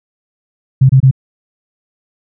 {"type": "tone bursts", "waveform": "sine", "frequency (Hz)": 132.3, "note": "C3", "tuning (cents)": 20, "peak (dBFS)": -3, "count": 3, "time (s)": [0.81, 1.112], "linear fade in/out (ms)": 10, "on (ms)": 84, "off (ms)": 25, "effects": []}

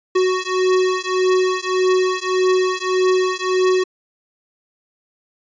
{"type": "beating tone pair", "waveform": "square", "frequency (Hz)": [370, 371.7], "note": ["F#4", "F#4"], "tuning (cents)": [0, 8], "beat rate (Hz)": 1.7, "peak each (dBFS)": -19, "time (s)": [0.15, 3.84], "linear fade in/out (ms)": 10, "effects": ["resampled to 16000 Hz"]}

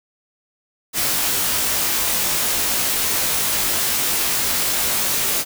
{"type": "noise with comb filter", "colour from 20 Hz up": "white", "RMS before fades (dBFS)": -20, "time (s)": [0.93, 5.45], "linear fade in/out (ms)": 50, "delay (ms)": 19, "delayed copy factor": -0.95, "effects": []}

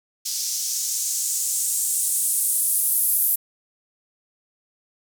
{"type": "noise with band-pass filter sweep", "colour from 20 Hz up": "violet", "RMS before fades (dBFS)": -23, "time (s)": [0.25, 3.36], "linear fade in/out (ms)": 10, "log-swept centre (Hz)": [5300, 12000], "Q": 2.4, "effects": []}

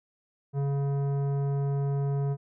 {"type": "tone with tanh clipping", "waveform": "triangle", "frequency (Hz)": 140, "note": "C#3", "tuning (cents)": 18, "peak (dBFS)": -27, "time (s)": [0.53, 2.37], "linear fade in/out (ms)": 50, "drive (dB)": 17, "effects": []}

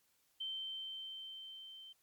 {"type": "tone with level ramp", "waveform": "sine", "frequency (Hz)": 3108, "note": "G7", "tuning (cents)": -16, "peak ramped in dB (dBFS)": [-38, -51], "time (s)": [0.4, 1.93], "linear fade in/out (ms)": 10, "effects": ["white hiss -75 dBFS RMS until 2.02 s", "MP3 96 kbps"]}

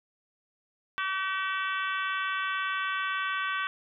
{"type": "harmonic tone", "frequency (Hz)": 381.9, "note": "G4", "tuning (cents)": -45, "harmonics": [3, 4, 5, 6, 7, 8, 9], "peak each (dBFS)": [-32, -32, -38, -41, -39, -43, -42], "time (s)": [0.98, 3.67], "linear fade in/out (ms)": 0, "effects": []}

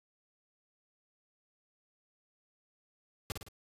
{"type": "noise with echo", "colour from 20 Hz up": "pink", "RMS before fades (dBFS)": -36, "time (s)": [3.3, 3.32], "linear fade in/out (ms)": 0, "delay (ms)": 55, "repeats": 3, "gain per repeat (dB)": -5, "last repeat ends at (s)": 3.485, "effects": ["resampled to 32000 Hz"]}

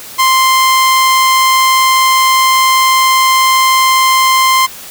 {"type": "tone", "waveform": "sawtooth", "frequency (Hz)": 1046.5, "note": "C6", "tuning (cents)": 0, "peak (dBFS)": -3, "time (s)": [0.18, 4.67], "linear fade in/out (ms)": 20, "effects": ["white hiss -30 dBFS RMS until 4.9 s"]}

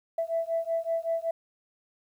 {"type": "beating tone pair", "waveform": "sine", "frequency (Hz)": [659.3, 664.6], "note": ["E5", "E5"], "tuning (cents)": [0, 14], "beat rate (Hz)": 5.3, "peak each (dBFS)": -29, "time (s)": [0.18, 1.31], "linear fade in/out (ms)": 5, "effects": ["tanh soft clip ceiling -19 dBFS", "10-bit"]}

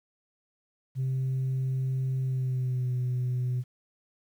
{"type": "tone with pitch glide", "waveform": "sine", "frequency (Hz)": [131.3, 125.37], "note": ["C3", "B2"], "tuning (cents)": [6, 26], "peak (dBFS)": -24, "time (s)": [0.95, 3.64], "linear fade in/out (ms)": 50, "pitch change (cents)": -80, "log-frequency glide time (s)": [2.2, 2.93], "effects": ["tanh soft clip ceiling -24 dBFS", "10-bit"]}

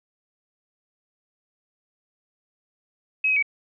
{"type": "tone with pitch steps", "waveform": "sine", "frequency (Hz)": [2551, 2533, 2273], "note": ["D#7", "D#7", "C#7"], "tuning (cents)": [43, 30, 43], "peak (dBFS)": -18, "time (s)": [3.24, 3.426], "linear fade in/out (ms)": 5, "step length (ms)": 62, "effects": []}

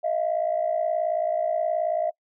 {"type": "tone pair together", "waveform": "sine", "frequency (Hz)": [629.3, 688], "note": ["D#5", "F5"], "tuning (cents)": [19, -26], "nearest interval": "major second", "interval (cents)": 155, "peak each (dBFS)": [-24, -25], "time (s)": [0.03, 2.11], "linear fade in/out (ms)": 20, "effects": ["noise-tail reverb RT60 0.1 s tail -23 dB re dry", "tanh soft clip ceiling -15 dBFS"]}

